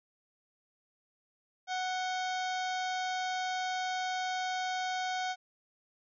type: harmonic tone with a mistuned harmonic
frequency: 740 Hz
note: F#5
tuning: in tune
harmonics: 1 / 2 / 3 / 4 / 5 / 6 / 7 / 8 / 9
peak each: -33 / -39 / -43 / -45 / -47 / -49 / -50 / -51 / -52 dBFS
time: 1.67-5.36 s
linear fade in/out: 50 ms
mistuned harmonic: 4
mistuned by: +120 cents
effects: none